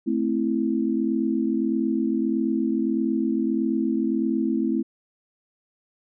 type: chord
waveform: sine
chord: A minor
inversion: none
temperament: equal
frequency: 220 / 261.6 / 329.6 Hz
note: A3 / C4 / E4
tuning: 0 / 0 / 0 cents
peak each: -25 dBFS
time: 0.06-4.83 s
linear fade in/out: 20 ms
effects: none